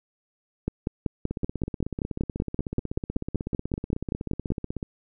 two click trains, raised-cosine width 3 ms, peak -12 / -17 dBFS, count 21 / 58, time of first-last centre 0.68-4.504 / 1.31-4.829 s, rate 5.23 / 16.2 Hz, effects none

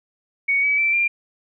sine tone with pitch steps, 2233 / 2283 / 2333 / 2385 Hz, C#7 / D7 / D7 / D7, +12 / -50 / -12 / +26 cents, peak -16 dBFS, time 0.48-1.08 s, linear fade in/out 10 ms, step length 150 ms, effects none

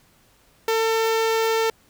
sawtooth tone with notch filter, 448.7 Hz, A4, 34 cents sharp, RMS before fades -21 dBFS, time 0.68-1.7 s, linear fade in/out 2 ms, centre 10000 Hz, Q 1.5, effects pink hiss -58 dBFS RMS until 1.89 s

